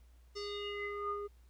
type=tone with low-pass filter sweep; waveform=square; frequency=409.2 Hz; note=G#4; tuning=26 cents flat; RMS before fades=-40 dBFS; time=0.35-1.28 s; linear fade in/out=20 ms; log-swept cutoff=5500 to 850 Hz; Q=6.4; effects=added 60 Hz sine -58 dBFS peak until 1.49 s + pink hiss -73 dBFS RMS until 1.49 s